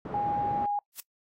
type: band-pass noise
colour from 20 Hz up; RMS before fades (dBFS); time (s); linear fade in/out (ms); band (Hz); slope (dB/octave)
pink; -38; 0.05-0.66; 2; 110 to 880; 12
type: tone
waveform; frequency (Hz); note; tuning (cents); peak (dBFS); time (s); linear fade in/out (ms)
sine; 820; G#5; -22; -26; 0.14-0.79; 2
type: noise with exponential growth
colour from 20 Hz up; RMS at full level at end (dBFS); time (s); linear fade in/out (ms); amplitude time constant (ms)
blue; -32; 0.92-1; 1; 16
effects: noise-tail reverb RT60 0.1 s tail -24 dB re dry + AAC 48 kbps